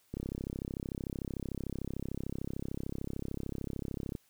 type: click train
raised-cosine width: 3 ms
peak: -24 dBFS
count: 135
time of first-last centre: 0.14-4.152 s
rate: 33.4 Hz
effects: white hiss -69 dBFS RMS until 4.29 s